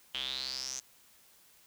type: tone with band-pass filter sweep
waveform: square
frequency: 65.4 Hz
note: C2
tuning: in tune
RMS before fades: -38 dBFS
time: 0.14-0.8 s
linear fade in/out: 5 ms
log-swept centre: 3100 to 6400 Hz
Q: 8.9
effects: white hiss -62 dBFS RMS until 1.66 s